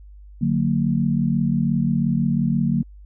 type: chord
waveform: sine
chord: D augmented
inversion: none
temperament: just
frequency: 146.83 / 183.54 / 229.4 Hz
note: D3 / F#3 / A#3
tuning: 0 / -14 / -28 cents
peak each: -22 / -22 / -21 dBFS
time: 0.41-2.83 s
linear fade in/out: 10 ms
effects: added 50 Hz sine -40 dBFS peak until 3.05 s